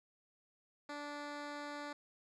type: tone with low-pass filter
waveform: 10% pulse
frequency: 291.6 Hz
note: D4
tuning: 12 cents flat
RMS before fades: -45 dBFS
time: 0.89-1.93 s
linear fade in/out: 5 ms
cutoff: 5500 Hz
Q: 0.72
effects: none